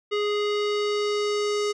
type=tone with low-pass filter sweep; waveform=square; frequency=415.3 Hz; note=G#4; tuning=in tune; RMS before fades=-25 dBFS; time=0.11-1.73 s; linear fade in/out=20 ms; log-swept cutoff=3400 to 6200 Hz; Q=1.8; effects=none